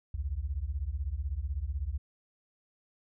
sine beating tone pair, 61.74 / 77.74 Hz, B1 / D#2, 0 / -1 cents, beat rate 16 Hz, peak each -34 / -34 dBFS, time 0.14-1.98 s, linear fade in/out 5 ms, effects none

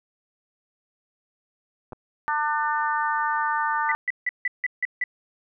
clicks, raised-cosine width 1 ms, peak -24 dBFS, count 2, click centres 1.923 / 1.931 s
harmonic tone, 299.4 Hz, D4, 33 cents sharp, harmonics 3 / 4 / 5 / 6, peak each -25 / -27 / -29 / -31 dBFS, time 2.28-3.95 s, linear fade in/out 0 ms
sine tone bursts, 1984 Hz, B6, 7 cents sharp, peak -21 dBFS, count 7, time 3.89-5.039 s, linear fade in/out 2 ms, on 27 ms, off 160 ms
effects none

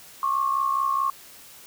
sine tone pair together, 1087.3 / 1152 Hz, C#6 / D6, -34 / -34 cents, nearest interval minor second, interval 100 cents, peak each -22 / -27 dBFS, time 0.23-1.1 s, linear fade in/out 2 ms, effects white hiss -47 dBFS RMS until 1.66 s

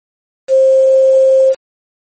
sine tone with quantisation, 530 Hz, C5, 22 cents sharp, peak -5 dBFS, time 0.48-1.55 s, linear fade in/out 50 ms, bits 5, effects MP3 32 kbps

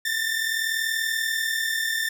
sawtooth tone pair together, 1772 / 1812.4 Hz, A6 / A#6, +12 / -49 cents, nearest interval unison, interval 39 cents, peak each -23 dBFS, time 0.05-2.09 s, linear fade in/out 5 ms, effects none

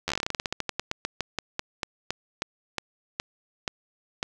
slowing click train, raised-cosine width 0.2 ms, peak -10 dBFS, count 30, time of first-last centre 0.08-4.229 s, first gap 11 ms, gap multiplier 1.15, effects none

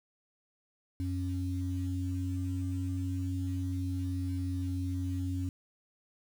sine tone pair together, 91.4 / 273.9 Hz, F#2 / C#4, -21 / -21 cents, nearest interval octave + perfect fifth, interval 1900 cents, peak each -32 / -36 dBFS, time 1-5.49 s, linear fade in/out 0 ms, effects 9-bit

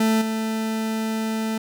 40% pulse tone with level steps, 220.9 Hz, A3, 7 cents sharp, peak -16 / -22 dBFS, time 0-1.58 s, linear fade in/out 5 ms, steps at 0.21 s, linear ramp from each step 10 ms, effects none

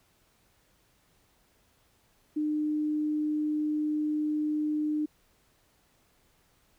sine tone, 302.8 Hz, D#4, 47 cents flat, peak -26 dBFS, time 2.36-5.06 s, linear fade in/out 10 ms, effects pink hiss -67 dBFS RMS until 6.78 s

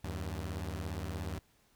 sawtooth beating tone pair, 78.2 / 95.2 Hz, D#2 / F#2, +9 / +50 cents, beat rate 17 Hz, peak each -35 / -36 dBFS, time 0.04-1.39 s, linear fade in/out 5 ms, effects pink hiss -69 dBFS RMS until 1.75 s

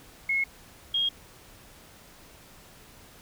sine tone pair in turn, 2173 / 3256 Hz, C#7 / G#7, -35 / -35 cents, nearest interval perfect fifth, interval 700 cents, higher second, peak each -23 dBFS, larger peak neither, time 0.29-0.44 / 0.94-1.09 s, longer neither, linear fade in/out 5 ms, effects pink hiss -52 dBFS RMS until 3.21 s

